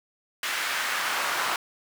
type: noise with high-pass filter sweep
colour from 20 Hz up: brown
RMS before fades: -28 dBFS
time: 0.43-1.56 s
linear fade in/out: 2 ms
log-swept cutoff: 1800 to 1100 Hz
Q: 1.3
effects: none

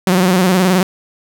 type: tone with vibrato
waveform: sawtooth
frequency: 183.8 Hz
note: F#3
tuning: 11 cents flat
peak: -6 dBFS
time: 0.07-0.83 s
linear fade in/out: 2 ms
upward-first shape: square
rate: 19 Hz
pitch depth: 59 cents each way
effects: none

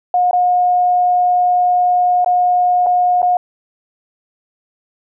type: tone with dropouts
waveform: sine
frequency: 719 Hz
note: F#5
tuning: 50 cents flat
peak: -10 dBFS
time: 0.14-3.37 s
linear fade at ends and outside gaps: 2 ms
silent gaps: 0.311-0.331 / 2.246-2.261 / 2.863-2.867 / 3.219-3.228 s
effects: none

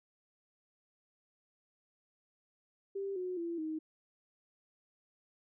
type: tone with pitch steps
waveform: sine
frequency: 393.5 / 365 / 338.6 / 314.1 Hz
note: G4 / F#4 / E4 / D#4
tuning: +7 / -24 / +46 / +16 cents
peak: -35 dBFS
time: 2.95-3.79 s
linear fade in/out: 10 ms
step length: 210 ms
effects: none

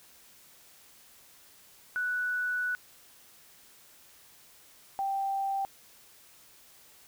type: tone pair in turn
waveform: sine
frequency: 1480 / 784 Hz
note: F#6 / G5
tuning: 0 / 0 cents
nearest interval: major seventh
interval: 1100 cents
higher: first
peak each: -28 dBFS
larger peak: neither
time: 1.96-2.75 / 4.99-5.65 s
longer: first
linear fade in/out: 0 ms
effects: white hiss -57 dBFS RMS until 7.07 s

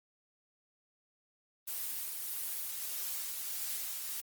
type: noise with tremolo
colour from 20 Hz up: blue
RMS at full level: -37 dBFS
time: 1.67-4.21 s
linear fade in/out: 10 ms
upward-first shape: triangle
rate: 1.6 Hz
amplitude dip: 30%
effects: Opus 24 kbps

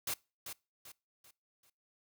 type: noise with echo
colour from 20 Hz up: white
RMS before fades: -36 dBFS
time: 0.07-0.14 s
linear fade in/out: 5 ms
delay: 390 ms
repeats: 4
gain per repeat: -8 dB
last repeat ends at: 1.7 s
effects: noise-tail reverb RT60 0.3 s tail -24 dB re dry

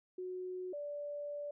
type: tone pair in turn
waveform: sine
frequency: 366.9 / 582.4 Hz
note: F#4 / D5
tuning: -15 / -15 cents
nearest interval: minor sixth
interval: 800 cents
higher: second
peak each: -39 / -39 dBFS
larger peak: neither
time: 0.18-0.73 / 0.73-1.51 s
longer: second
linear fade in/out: 5 ms
effects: none

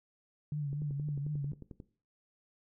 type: tone with vibrato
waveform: sine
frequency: 145 Hz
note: D3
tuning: 22 cents flat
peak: -32 dBFS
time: 0.52-1.52 s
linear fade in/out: 2 ms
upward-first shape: triangle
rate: 4.1 Hz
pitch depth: 74 cents each way
type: click train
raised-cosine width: 3 ms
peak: -33 dBFS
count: 13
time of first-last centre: 0.73-1.801 s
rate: 11.2 Hz
effects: noise-tail reverb RT60 0.4 s tail -17 dB re dry

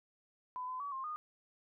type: tone with pitch steps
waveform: sine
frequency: 1004 / 1018 / 1139 / 1061 / 1227 Hz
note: B5 / C6 / C#6 / C6 / D#6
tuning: +28 / -48 / +47 / +24 / -25 cents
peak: -38 dBFS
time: 0.56-1.16 s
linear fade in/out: 0 ms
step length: 120 ms
effects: none

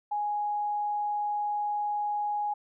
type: tone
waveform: sine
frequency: 830.6 Hz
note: G#5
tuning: in tune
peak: -27 dBFS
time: 0.11-2.54 s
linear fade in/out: 10 ms
effects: none

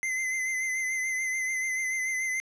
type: tone with vibrato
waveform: square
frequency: 2055 Hz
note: C7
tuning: 32 cents flat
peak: -28 dBFS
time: 0.03-2.4 s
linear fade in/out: 0 ms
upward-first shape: sine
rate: 6.9 Hz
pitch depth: 33 cents each way
effects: low-pass 10000 Hz 12 dB/octave + 11-bit

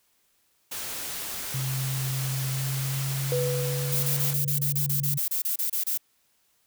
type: noise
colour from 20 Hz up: white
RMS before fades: -34 dBFS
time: 0.71-4.34 s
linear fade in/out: 10 ms
type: tone with pitch glide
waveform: sine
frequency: 132.4 to 141.9 Hz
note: C3 to C#3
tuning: +21 to +41 cents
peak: -27 dBFS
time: 1.54-5.18 s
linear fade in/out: 5 ms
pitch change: +120 cents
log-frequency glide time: 2.35-4.56 s
type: tone with exponential decay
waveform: sine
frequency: 494 Hz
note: B4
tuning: in tune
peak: -23 dBFS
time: 3.32-5.12 s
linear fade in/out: 0 ms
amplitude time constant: 390 ms
type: noise bursts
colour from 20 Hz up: violet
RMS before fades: -27 dBFS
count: 15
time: 3.92-5.976 s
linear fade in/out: 5 ms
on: 110 ms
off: 29 ms
effects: white hiss -68 dBFS RMS until 6.66 s

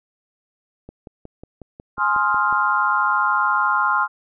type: click train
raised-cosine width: 2 ms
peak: -24 dBFS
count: 10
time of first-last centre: 0.89-2.526 s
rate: 5.5 Hz
type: chord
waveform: sine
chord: F minor seventh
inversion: first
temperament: just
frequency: 838.1 / 1047.7 / 1257.2 / 1396.9 Hz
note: Ab5 / C6 / Eb6 / F6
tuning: +16 / +2 / +18 / 0 cents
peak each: -24 / -20 / -24 / -20 dBFS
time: 1.97-4.08 s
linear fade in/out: 50 ms
effects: none

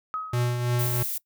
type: tone with exponential decay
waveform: sine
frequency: 1269 Hz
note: D#6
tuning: 34 cents sharp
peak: -25 dBFS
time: 0.14-0.7 s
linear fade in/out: 0 ms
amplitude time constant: 120 ms
type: tone with tremolo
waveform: square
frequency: 121.8 Hz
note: B2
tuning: 24 cents flat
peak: -22 dBFS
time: 0.33-1.03 s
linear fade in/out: 5 ms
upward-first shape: triangle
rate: 3 Hz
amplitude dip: 50%
type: noise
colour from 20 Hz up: violet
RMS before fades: -30 dBFS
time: 0.79-1.18 s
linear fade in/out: 5 ms
effects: noise-tail reverb RT60 0.1 s tail -22 dB re dry

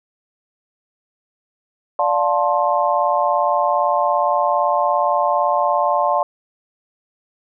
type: chord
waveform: sine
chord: D minor seventh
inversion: none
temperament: just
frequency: 587.3 / 704.8 / 881 / 1057.2 Hz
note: D5 / F5 / A5 / C6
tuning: 0 / +16 / +2 / +18 cents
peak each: -20 dBFS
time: 1.99-6.23 s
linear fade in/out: 2 ms
effects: none

